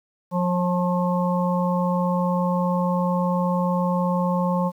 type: harmonic tone with a mistuned harmonic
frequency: 179 Hz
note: F3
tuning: 43 cents sharp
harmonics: 1 / 3 / 5 / 6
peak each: -21 / -26 / -28 / -29 dBFS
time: 0.31-4.72 s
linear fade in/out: 50 ms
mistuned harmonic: 5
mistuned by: -32 cents
effects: 9-bit